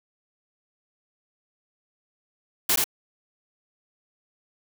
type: noise with echo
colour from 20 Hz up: white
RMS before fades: -21 dBFS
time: 2.69-2.76 s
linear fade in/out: 5 ms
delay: 82 ms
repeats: 1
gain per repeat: -2 dB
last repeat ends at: 2.842 s
effects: none